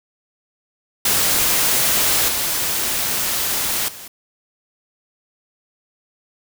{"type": "noise with level steps", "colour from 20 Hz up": "white", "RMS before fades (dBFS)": [-17, -21, -36], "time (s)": [1.05, 4.08], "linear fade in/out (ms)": 5, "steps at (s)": [2.28, 3.88], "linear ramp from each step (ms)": 5, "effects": []}